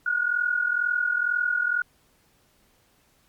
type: tone pair together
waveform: sine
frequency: 1437.9 / 1480 Hz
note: F#6 / F#6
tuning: -50 / 0 cents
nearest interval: unison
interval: 50 cents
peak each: -23 / -26 dBFS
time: 0.06-1.82 s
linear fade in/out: 5 ms
effects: pink hiss -63 dBFS RMS until 3.28 s + MP3 96 kbps